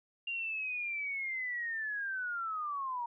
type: linear sweep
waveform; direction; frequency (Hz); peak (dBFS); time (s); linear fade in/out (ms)
sine; down; 2794 to 932.3; -34; 0.27-3.06; 5
effects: none